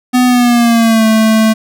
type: tone with pitch glide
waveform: square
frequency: 250 to 220.2 Hz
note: B3 to A3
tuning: +21 to +2 cents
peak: -7 dBFS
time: 0.13-1.54 s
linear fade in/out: 20 ms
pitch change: -219 cents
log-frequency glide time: 0.26-1.06 s
effects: none